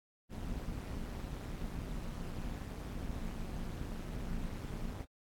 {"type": "noise with amplitude modulation", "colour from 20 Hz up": "brown", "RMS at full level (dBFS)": -37, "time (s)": [0.29, 5.06], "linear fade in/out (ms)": 50, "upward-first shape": "sine", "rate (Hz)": 199, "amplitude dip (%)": 80, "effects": ["AAC 64 kbps"]}